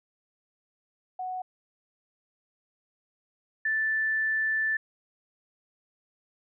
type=tone pair in turn; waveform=sine; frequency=740 / 1760 Hz; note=F#5 / A6; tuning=0 / 0 cents; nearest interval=octave + minor third; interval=1500 cents; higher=second; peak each=-31 / -24 dBFS; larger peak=second; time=1.19-1.42 / 3.65-4.77 s; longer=second; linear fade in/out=5 ms; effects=none